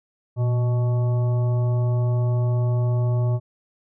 harmonic tone with a mistuned harmonic, 123.47 Hz, B2, in tune, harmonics 1 / 3 / 5 / 7 / 9, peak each -18 / -34 / -33 / -41 / -43 dBFS, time 0.36-3.4 s, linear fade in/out 50 ms, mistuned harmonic 1, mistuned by -68 cents, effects none

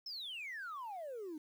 sine exponential sweep, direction down, 5390 to 293.7 Hz, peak -40 dBFS, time 0.06-1.38 s, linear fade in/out 5 ms, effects tanh soft clip ceiling -40 dBFS + 11-bit

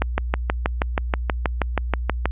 click train, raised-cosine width 0.5 ms, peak -4 dBFS, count 15, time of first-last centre 0.02-2.256 s, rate 6.26 Hz, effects added 60 Hz sine -23 dBFS peak until 2.31 s + resampled to 8000 Hz

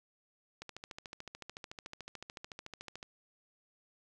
click train, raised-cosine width 0.2 ms, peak -27 dBFS, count 34, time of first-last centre 0.62-3.029 s, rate 13.7 Hz, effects none

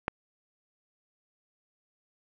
click, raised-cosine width 0.5 ms, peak -12 dBFS, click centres 0.081 s, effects none

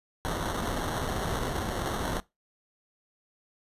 pink noise with sample-and-hold, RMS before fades -31 dBFS, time 0.25-2.2 s, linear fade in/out 0 ms, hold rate 2450 Hz, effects noise-tail reverb RT60 0.2 s tail -20 dB re dry + resampled to 32000 Hz

